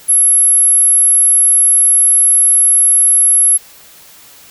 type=tone; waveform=sine; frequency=11170 Hz; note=F9; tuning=1 cent flat; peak=-6 dBFS; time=0.08-3.58 s; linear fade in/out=20 ms; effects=white hiss -40 dBFS RMS until 4.5 s